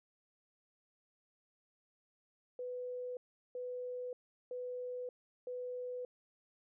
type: tone bursts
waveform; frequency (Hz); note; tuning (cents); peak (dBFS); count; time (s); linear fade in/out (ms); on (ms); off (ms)
sine; 497.3; B4; +12; -39; 4; 2.59-6.05; 2; 580; 380
effects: none